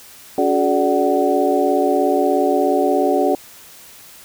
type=tone cluster; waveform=sine; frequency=282.7 / 368.7 / 425.5 / 587 / 749 Hz; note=C#4 / F#4 / G#4 / D5 / F#5; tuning=+34 / -6 / +42 / -1 / +21 cents; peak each=-20 dBFS; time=0.38-3.35 s; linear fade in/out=2 ms; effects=white hiss -42 dBFS RMS until 4.24 s